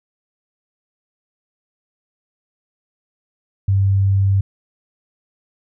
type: tone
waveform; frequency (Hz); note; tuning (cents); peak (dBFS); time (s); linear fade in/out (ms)
sine; 97.8; G2; -4; -12; 3.68-4.41; 5
effects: none